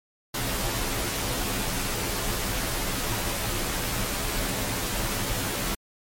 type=noise with comb filter; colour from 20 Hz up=pink; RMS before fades=-28 dBFS; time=0.34-5.75 s; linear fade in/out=5 ms; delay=13 ms; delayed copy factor=-0.9; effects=MP3 64 kbps